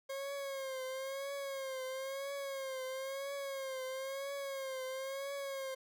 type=tone with vibrato; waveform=40% pulse; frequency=539 Hz; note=C#5; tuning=49 cents flat; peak=-38 dBFS; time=0.09-5.75 s; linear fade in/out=10 ms; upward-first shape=triangle; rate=1 Hz; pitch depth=75 cents each way; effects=none